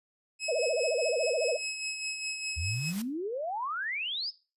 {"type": "tone with tremolo", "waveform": "20% pulse", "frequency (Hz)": 2568, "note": "E7", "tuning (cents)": -46, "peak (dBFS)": -28, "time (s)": [0.39, 2.93], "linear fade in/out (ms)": 50, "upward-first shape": "sine", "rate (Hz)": 4.9, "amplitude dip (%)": 50}
{"type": "tone with vibrato", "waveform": "sine", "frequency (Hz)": 554.4, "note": "C#5", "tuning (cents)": 0, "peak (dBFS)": -26, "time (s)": [0.48, 1.57], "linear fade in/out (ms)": 10, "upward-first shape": "sine", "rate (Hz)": 14, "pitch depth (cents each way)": 280}
{"type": "noise with exponential growth", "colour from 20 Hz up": "white", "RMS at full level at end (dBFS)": -39, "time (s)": [2.37, 3.02], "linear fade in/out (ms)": 5, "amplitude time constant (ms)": 140}
{"type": "exponential sweep", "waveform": "sine", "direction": "up", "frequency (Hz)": [74.1, 5300], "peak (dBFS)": -31, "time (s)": [2.56, 4.31], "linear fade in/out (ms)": 20}
{"effects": ["noise-tail reverb RT60 0.3 s tail -17 dB re dry", "resampled to 32000 Hz"]}